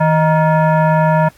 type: tone with frequency modulation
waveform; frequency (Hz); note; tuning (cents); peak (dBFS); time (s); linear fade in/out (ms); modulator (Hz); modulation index
sine; 160; D#3; +49; -9; 0-1.29; 10; 782; 1.2
effects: pink hiss -49 dBFS RMS until 1.37 s + AAC 64 kbps